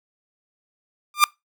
sawtooth tone with exponential growth, 1196 Hz, D6, 31 cents sharp, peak -4 dBFS, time 1.14-1.24 s, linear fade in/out 1 ms, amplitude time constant 20 ms, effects noise-tail reverb RT60 0.2 s tail -24 dB re dry

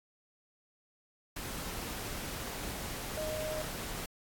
sine tone in noise, 620 Hz, D#5, 6 cents flat, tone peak -35 dBFS, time 3.17-3.62 s, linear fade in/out 5 ms, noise pink, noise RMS -40 dBFS, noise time 1.36-4.06 s, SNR +2 dB, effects AAC 64 kbps

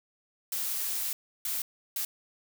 blue noise bursts at uneven times, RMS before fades -32 dBFS, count 3, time 0.52-1.13 / 1.45-1.62 / 1.96-2.05 s, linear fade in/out 2 ms, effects none

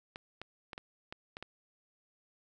clicks, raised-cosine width 0.3 ms, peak -26 dBFS, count 7, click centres 0.159 / 0.416 / 0.732 / 0.779 / 1.125 / 1.369 / 1.426 s, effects none

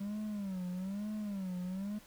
triangle tone with vibrato, 196 Hz, G3, in tune, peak -34 dBFS, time 0-1.99 s, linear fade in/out 10 ms, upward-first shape sine, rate 1.1 Hz, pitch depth 150 cents each way, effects pink hiss -59 dBFS RMS until 2.06 s

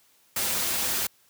white noise with comb filter, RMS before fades -27 dBFS, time 0.36-1.07 s, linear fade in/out 5 ms, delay 6.8 ms, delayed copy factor -0.55, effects white hiss -62 dBFS RMS until 1.29 s + high-pass 60 Hz 12 dB/octave

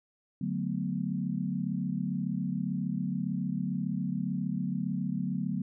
sine chord, B minor seventh, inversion first, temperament equal, 146.83 / 185 / 220 / 246.9 Hz, D3 / F#3 / A3 / B3, 0 / 0 / 0 / 0 cents, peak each -36 / -32 / -36 / -36 dBFS, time 0.41-5.62 s, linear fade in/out 5 ms, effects none

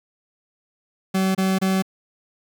40% pulse tone bursts, 190 Hz, F#3, 46 cents sharp, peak -17 dBFS, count 3, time 1.14-1.824 s, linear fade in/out 10 ms, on 210 ms, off 27 ms, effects 9-bit

